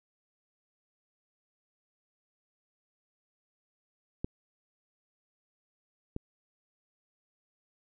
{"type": "clicks", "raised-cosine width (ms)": 3, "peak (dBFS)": [-19, -22], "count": 2, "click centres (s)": [4.245, 6.164], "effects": []}